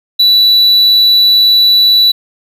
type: tone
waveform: triangle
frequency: 3951 Hz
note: B7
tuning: in tune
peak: -3 dBFS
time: 0.19-2.12 s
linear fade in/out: 10 ms
effects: 7-bit